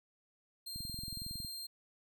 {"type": "tone", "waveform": "sawtooth", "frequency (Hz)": 4186, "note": "C8", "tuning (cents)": 0, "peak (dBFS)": -39, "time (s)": [0.66, 1.67], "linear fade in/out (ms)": 10}
{"type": "click train", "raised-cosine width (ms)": 5, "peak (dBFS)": -34, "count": 16, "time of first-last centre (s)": [0.76, 1.448], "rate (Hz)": 21.8}
{"effects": []}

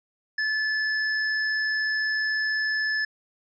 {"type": "tone", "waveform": "square", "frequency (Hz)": 1733, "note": "A6", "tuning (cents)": -27, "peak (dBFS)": -24, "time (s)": [0.38, 3.05], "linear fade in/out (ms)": 5, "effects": ["resampled to 16000 Hz"]}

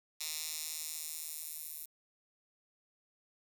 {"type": "tone with high-pass filter sweep", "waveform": "10% pulse", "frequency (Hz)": 155.9, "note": "D#3", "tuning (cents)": 4, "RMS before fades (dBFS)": -42, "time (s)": [0.2, 1.86], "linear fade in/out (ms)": 10, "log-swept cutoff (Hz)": [4700, 12000], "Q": 0.91, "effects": []}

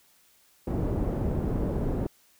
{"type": "low-pass noise", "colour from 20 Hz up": "pink", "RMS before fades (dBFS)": -28, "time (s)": [0.67, 2.07], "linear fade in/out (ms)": 5, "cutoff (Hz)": 450, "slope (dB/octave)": 12, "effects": ["white hiss -62 dBFS RMS until 2.39 s"]}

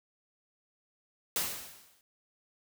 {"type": "noise with exponential decay", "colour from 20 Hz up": "white", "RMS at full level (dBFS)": -29, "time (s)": [1.36, 2.01], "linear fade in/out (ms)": 1, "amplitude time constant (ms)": 140, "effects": []}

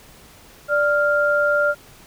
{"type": "tone pair together", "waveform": "sine", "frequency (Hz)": [587.3, 1396.8], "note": ["D5", "F6"], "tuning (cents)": [0, 0], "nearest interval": "octave + minor third", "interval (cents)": 1500, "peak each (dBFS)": -18, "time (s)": [0.68, 1.75], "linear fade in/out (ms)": 50, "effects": ["pink hiss -47 dBFS RMS until 2.06 s"]}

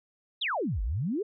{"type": "exponential two-way sweep", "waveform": "sine", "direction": "down then up", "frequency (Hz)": [4057, 45.21, 454.9], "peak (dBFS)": -27, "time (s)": [0.41, 1.23], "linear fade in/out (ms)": 10, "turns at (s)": 0.82, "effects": []}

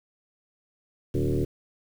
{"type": "tone with frequency modulation", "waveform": "sine", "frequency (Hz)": 133.3, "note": "C3", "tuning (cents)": 33, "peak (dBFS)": -22, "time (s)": [1.14, 1.45], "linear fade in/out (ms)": 10, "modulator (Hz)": 76.1, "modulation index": 4, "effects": ["8-bit"]}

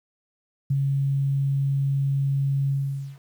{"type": "tone with ADSR envelope", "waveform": "sine", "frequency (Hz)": 138.1, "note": "C#3", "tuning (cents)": -6, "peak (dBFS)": -18, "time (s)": [0.7, 3.19], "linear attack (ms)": 8, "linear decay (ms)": 42, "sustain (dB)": -2, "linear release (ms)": 490, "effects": ["9-bit"]}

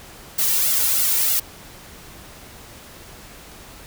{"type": "noise with flanger", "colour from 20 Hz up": "blue", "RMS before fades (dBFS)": -19, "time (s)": [0.38, 1.4], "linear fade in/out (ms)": 10, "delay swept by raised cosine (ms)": [1.4, 2.22], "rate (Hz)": 3.2, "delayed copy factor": 0.8, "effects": ["pink hiss -42 dBFS RMS until 3.86 s"]}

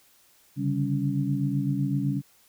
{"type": "tone cluster", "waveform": "sine", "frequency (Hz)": [137.6, 145.5, 195.9, 280.5], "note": ["C#3", "D3", "G3", "C#4"], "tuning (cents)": [-12, -16, -1, 21], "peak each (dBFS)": [-27, -31, -30, -29], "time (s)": [0.56, 2.22], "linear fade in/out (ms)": 50, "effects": ["white hiss -60 dBFS RMS until 2.48 s"]}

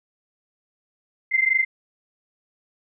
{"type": "tone pair together", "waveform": "sine", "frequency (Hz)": [2069, 2093], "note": ["C7", "C7"], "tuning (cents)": [-20, 0], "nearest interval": "unison", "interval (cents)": 20, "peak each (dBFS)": [-20, -20], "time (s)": [1.31, 1.65], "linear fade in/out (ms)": 20, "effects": []}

